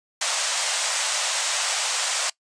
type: band-pass noise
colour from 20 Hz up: white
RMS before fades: -25 dBFS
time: 0.21-2.3 s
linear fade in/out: 5 ms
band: 550 to 8800 Hz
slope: 48 dB/octave
effects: noise-tail reverb RT60 0.1 s tail -22 dB re dry + resampled to 22050 Hz